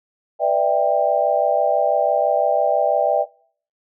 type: chord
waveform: sine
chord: E minor seventh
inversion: second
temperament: just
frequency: 494.4 / 593.3 / 659.3 / 791.1 Hz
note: B4 / D5 / E5 / G5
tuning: +2 / +18 / 0 / +16 cents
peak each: -24 / -19 / -19 / -20 dBFS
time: 0.39-3.26 s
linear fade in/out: 50 ms
effects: noise-tail reverb RT60 0.5 s tail -22 dB re dry